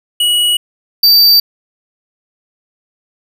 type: tone pair in turn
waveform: square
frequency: 2918 / 4642 Hz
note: F#7 / D8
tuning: -25 / -21 cents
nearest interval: minor sixth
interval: 804 cents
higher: second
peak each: -10 / -5 dBFS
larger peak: second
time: 0.2-0.57 / 1.03-1.4 s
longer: neither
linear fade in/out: 5 ms
effects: none